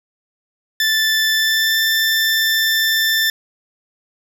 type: tone with pitch glide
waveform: 20% pulse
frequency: 1760 to 1776.3 Hz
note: A6 to A6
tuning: 0 to +16 cents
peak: -9 dBFS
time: 0.8-3.3 s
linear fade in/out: 2 ms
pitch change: +16 cents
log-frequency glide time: 1.34-1.79 s
effects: none